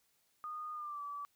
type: tone with pitch glide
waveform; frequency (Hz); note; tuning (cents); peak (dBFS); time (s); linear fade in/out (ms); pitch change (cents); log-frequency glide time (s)
sine; 1228 to 1152.4; D#6 to D6; -23 to -33; -40; 0.44-1.25; 0; -110; 0.73-1.02
effects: white hiss -75 dBFS RMS until 1.35 s